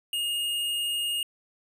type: tone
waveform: square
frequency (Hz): 2848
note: F7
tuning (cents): +33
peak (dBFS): -27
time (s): 0.13-1.23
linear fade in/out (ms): 2
effects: resampled to 32000 Hz